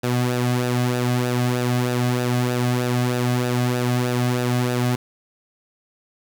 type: tone with flanger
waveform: sawtooth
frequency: 123.47 Hz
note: B2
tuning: in tune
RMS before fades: -21 dBFS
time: 0.03-4.96 s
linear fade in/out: 10 ms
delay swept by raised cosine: 0.92 to 2.22 ms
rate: 3.2 Hz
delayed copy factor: -0.6
effects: 7-bit